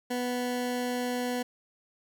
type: tone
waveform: 20% pulse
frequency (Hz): 246.9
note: B3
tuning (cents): 0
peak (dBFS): -24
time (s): 0.1-1.43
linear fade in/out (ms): 10
effects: none